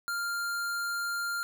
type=tone; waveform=square; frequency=1396.9 Hz; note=F6; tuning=in tune; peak=-31 dBFS; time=0.08-1.43 s; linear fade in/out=0 ms; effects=none